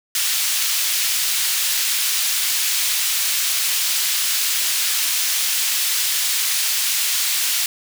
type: high-pass noise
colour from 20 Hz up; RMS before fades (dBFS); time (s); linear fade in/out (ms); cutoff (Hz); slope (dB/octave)
pink; -20; 0.15-7.66; 2; 3000; 12
effects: none